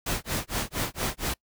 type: noise with tremolo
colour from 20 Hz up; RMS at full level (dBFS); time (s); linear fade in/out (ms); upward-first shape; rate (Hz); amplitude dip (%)
pink; -27; 0.06-1.34; 5; sine; 4.3; 100
effects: noise-tail reverb RT60 0.1 s tail -25 dB re dry